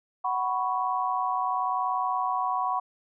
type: chord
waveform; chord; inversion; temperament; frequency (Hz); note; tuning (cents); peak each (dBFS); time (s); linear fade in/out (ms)
sine; F# suspended fourth; none; equal with one note detuned; 744.7 / 987.8 / 1108.7; F#5 / B5 / C#6; +11 / 0 / 0; -29; 0.24-2.8; 10
effects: none